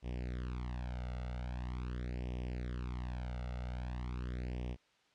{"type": "tone with flanger", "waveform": "sawtooth", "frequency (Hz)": 61.5, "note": "B1", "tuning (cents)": -7, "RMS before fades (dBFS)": -40, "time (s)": [0.02, 4.77], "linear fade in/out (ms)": 50, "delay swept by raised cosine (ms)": [0.35, 1.45], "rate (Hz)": 0.43, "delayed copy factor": 1, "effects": ["white hiss -70 dBFS RMS until 5.14 s", "low-pass 4000 Hz 12 dB/octave"]}